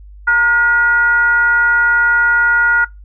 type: tone with frequency modulation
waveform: sine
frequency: 1432 Hz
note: F6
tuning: 43 cents sharp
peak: -8 dBFS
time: 0.27-2.85 s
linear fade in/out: 10 ms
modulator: 510 Hz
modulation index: 0.4
effects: noise-tail reverb RT60 0.2 s tail -24 dB re dry + added 50 Hz sine -34 dBFS peak until 3.04 s